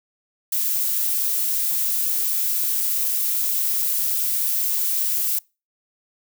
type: noise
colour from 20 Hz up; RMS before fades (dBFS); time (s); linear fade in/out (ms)
violet; -22; 0.52-5.39; 5
effects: noise-tail reverb RT60 0.3 s tail -26 dB re dry